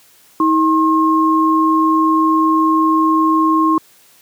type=tone pair together; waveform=sine; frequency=318.7 / 1072 Hz; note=D#4 / C6; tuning=+42 / +42 cents; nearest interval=octave + major sixth; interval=2100 cents; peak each=-13 dBFS; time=0.4-3.78 s; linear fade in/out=2 ms; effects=white hiss -49 dBFS RMS until 4.21 s + high-pass 100 Hz 12 dB/octave